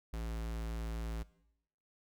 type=tone; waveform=square; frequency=56 Hz; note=A1; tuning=31 cents sharp; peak=-38 dBFS; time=0.13-1.23 s; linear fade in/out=5 ms; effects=noise-tail reverb RT60 0.8 s tail -19 dB re dry